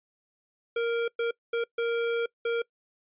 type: tone bursts at uneven times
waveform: square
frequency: 466.2 Hz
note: A#4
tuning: in tune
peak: -26 dBFS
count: 5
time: 0.76-1.08 / 1.19-1.31 / 1.53-1.64 / 1.78-2.26 / 2.45-2.62 s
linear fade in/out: 5 ms
effects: noise-tail reverb RT60 0.1 s tail -23 dB re dry + resampled to 8000 Hz